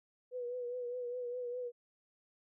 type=tone with vibrato; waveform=sine; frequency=491.1 Hz; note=B4; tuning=10 cents flat; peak=-37 dBFS; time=0.31-1.72 s; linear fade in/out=50 ms; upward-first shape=triangle; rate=4.9 Hz; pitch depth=48 cents each way; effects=none